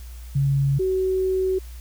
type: tone pair in turn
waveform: sine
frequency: 138.59 / 376.2 Hz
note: C#3 / F#4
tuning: 0 / +29 cents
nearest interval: octave + perfect fourth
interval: 1729 cents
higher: second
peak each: -17 / -19 dBFS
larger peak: first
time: 0.35-0.79 / 0.79-1.59 s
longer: second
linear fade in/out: 10 ms
effects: added 60 Hz sine -35 dBFS peak until 1.8 s + white hiss -50 dBFS RMS until 1.8 s